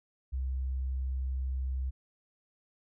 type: tone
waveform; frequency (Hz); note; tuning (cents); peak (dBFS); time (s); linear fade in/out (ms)
sine; 65.2; C2; -5; -30; 0.32-1.91; 20
effects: none